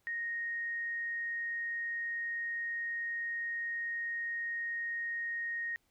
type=tone; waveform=sine; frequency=1864.7 Hz; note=A#6; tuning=in tune; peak=-34 dBFS; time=0.07-5.76 s; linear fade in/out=0 ms; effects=pink hiss -75 dBFS RMS until 5.9 s